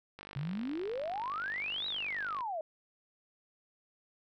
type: click train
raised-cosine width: 0.3 ms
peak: -30 dBFS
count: 111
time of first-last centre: 0.19-2.408 s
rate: 49.6 Hz
type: exponential two-way sweep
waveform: sine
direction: up then down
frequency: 130.81 to 3980 to 606 Hz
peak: -34 dBFS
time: 0.36-2.61 s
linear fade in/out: 2 ms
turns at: 1.87 s
effects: none